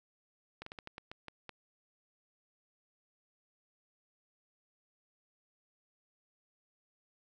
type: slowing click train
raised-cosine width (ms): 0.3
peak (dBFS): -28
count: 9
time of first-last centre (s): 0.62-1.493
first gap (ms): 44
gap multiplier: 1.25
effects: none